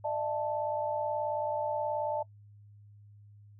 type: chord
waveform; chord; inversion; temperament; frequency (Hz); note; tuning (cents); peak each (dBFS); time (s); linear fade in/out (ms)
sine; D suspended second; none; equal with one note detuned; 600.7 / 659.3 / 880; D5 / E5 / A5; +39 / 0 / 0; -33 / -37 / -33; 0.04-2.23; 10
effects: noise-tail reverb RT60 0.1 s tail -23 dB re dry + added 103 Hz sine -52 dBFS peak until 3.59 s

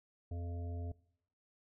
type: harmonic tone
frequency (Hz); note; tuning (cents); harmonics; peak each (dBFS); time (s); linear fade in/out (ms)
86.2; F2; -22; 1 / 3 / 5 / 7 / 8; -38 / -51 / -54 / -58 / -56; 0.31-0.92; 5
effects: noise-tail reverb RT60 0.7 s tail -21 dB re dry

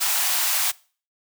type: high-pass noise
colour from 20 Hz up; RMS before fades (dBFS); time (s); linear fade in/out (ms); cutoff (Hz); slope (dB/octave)
white; -22; 0-0.72; 20; 650; 48
effects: noise-tail reverb RT60 0.4 s tail -22 dB re dry

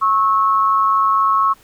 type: tone pair together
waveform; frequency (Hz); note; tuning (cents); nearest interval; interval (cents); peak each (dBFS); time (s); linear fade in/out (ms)
sine; 1095.9 / 1300; C#6 / E6; -20 / -24; minor third; 296; -13 / -18; 0.01-1.54; 20
effects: pink hiss -50 dBFS RMS until 1.63 s

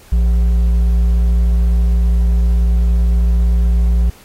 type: tone with hard clipping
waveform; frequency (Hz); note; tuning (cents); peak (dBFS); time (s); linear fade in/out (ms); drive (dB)
triangle; 58.27; A#1; 0; -11; 0.12-4.1; 5; 8
effects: pink hiss -44 dBFS RMS until 4.24 s + AAC 48 kbps

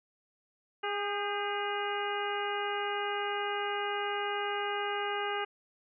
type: harmonic tone with a mistuned harmonic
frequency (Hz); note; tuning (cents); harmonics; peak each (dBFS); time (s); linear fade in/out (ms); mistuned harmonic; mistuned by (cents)
409.3; G#4; -25; 1 / 2 / 3 / 4 / 5 / 6 / 7; -36 / -36 / -38 / -39 / -42 / -45 / -41; 0.83-5.45; 10; 4; -56
effects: none

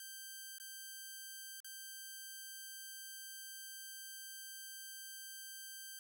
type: tone with dropouts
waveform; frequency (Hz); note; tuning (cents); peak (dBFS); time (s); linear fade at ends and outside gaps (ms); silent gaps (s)
5% pulse; 1568; G6; 0; -37; 0-5.99; 2; 0.584-0.599 / 1.603-1.645
effects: none

